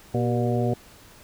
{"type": "harmonic tone with a mistuned harmonic", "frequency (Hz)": 120, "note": "B2", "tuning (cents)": -49, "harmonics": [1, 2, 3, 4, 5, 6], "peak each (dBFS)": [-24, -27, -29, -30, -31, -32], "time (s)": [0.14, 0.74], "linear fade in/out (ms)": 5, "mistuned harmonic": 3, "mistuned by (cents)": 90, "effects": ["pink hiss -50 dBFS RMS until 1.23 s"]}